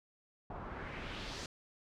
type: noise with low-pass filter sweep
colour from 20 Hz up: pink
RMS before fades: -44 dBFS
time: 0.5-1.46 s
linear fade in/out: 2 ms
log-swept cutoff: 890 to 6100 Hz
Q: 1.6
effects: none